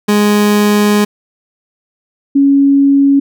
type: tone pair in turn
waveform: 30% pulse / sine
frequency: 207.7 / 278.2 Hz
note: G#3 / C#4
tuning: 0 / +6 cents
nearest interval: perfect fourth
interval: 506 cents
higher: second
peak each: -5 dBFS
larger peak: neither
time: 0.08-1.05 / 2.35-3.2 s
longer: first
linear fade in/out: 10 ms
effects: none